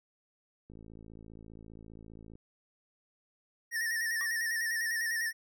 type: click train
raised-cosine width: 3 ms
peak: -38 dBFS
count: 92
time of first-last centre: 0.7-2.355 s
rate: 55 Hz
type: tone with vibrato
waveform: square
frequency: 1825 Hz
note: A#6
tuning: 37 cents flat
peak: -31 dBFS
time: 3.71-5.33 s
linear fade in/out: 50 ms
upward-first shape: square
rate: 10 Hz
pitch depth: 51 cents each way
type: tone with exponential decay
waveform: triangle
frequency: 1148 Hz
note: D6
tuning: 40 cents flat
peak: -37 dBFS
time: 4.21-4.32 s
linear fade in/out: 0 ms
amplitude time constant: 23 ms
effects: none